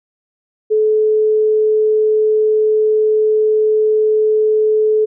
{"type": "tone", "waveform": "sine", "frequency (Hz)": 431, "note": "A4", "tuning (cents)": -36, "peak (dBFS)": -10, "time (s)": [0.7, 5.06], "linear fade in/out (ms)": 20, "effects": []}